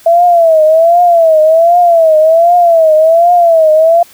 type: tone with vibrato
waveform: sine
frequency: 662 Hz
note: E5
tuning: 7 cents sharp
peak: -3 dBFS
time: 0.06-4.03 s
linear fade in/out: 5 ms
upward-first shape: triangle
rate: 1.3 Hz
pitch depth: 130 cents each way
effects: white hiss -40 dBFS RMS until 4.13 s